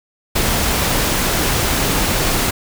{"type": "noise", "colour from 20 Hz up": "pink", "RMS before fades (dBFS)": -17, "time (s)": [0.35, 2.51], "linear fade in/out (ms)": 10, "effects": []}